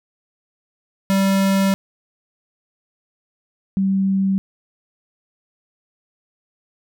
square / sine tone pair in turn, 194.4 / 193.34 Hz, G3 / G3, -14 / -24 cents, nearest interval unison, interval 10 cents, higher first, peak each -15 dBFS, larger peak neither, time 1.1-1.74 / 3.77-4.38 s, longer first, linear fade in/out 0 ms, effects none

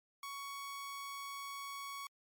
sawtooth tone, 1116 Hz, C#6, 11 cents sharp, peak -39 dBFS, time 0.23-2.07 s, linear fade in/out 2 ms, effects MP3 96 kbps

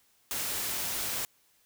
white noise, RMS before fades -33 dBFS, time 0.31-1.25 s, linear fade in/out 0 ms, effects white hiss -67 dBFS RMS until 1.65 s

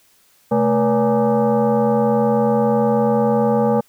sine tone with frequency modulation, 130.81 Hz, C3, in tune, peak -13 dBFS, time 0.51-3.81 s, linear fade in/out 10 ms, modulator 350 Hz, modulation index 2, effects white hiss -56 dBFS RMS until 3.88 s

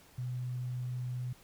sine tone, 124.9 Hz, B2, 20 cents sharp, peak -34 dBFS, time 0.18-1.33 s, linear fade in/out 5 ms, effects pink hiss -60 dBFS RMS until 1.43 s

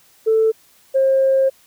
sine tone pair in turn, 442.7 / 534.6 Hz, A4 / C5, +11 / +37 cents, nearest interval minor third, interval 326 cents, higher second, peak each -11 dBFS, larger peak neither, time 0.26-0.52 / 0.94-1.5 s, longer second, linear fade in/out 20 ms, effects tanh soft clip ceiling -7 dBFS + white hiss -53 dBFS RMS until 1.66 s

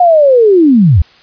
sine linear sweep, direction down, 729 to 65.2 Hz, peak -3 dBFS, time 0-1.02 s, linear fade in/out 5 ms, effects white hiss -43 dBFS RMS until 1.22 s + resampled to 11025 Hz

